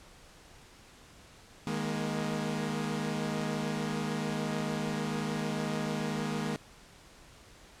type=chord; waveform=sawtooth; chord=D# suspended fourth; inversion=none; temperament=equal with one note detuned; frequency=155.56 / 207.7 / 236.7 Hz; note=D#3 / G#3 / A#3; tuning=0 / 0 / +27 cents; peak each=-32 / -31 / -32 dBFS; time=1.67-6.56 s; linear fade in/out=0 ms; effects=pink hiss -55 dBFS RMS until 7.8 s + low-pass 9000 Hz 12 dB/octave